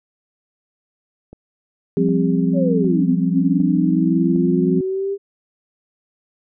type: click train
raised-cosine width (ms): 2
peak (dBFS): -25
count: 5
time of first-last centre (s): 1.33-4.36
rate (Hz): 1.32
type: chord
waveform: sine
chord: F suspended second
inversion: none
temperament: equal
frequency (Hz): 174.61 / 196 / 261.6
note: F3 / G3 / C4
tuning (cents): 0 / 0 / 0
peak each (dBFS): -18 / -21 / -19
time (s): 1.97-4.81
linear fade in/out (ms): 5
type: tone with exponential decay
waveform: sine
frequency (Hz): 403.1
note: G4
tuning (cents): +48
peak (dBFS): -18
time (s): 1.97-3.95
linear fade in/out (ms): 0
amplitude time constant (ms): 430
type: linear two-way sweep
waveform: sine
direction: down then up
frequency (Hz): 582 to 249.6 to 400.3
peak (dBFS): -19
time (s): 2.53-5.18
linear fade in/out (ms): 50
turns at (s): 3.08
effects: none